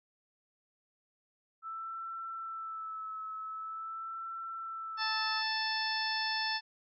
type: tone with vibrato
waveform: sine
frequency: 1318.5 Hz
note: E6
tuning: in tune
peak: -38 dBFS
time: 1.62-5.43 s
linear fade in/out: 50 ms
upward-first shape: sine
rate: 0.45 Hz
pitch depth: 30 cents each way
type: harmonic tone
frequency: 880 Hz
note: A5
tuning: in tune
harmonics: 1 / 2 / 3 / 4 / 5 / 6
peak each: -37 / -36 / -42 / -42 / -39 / -37 dBFS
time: 4.97-6.61 s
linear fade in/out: 50 ms
effects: none